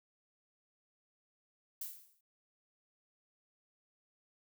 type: noise with exponential decay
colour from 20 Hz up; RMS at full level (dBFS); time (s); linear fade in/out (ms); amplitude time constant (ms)
violet; -39; 1.81-2.21; 5; 86
effects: none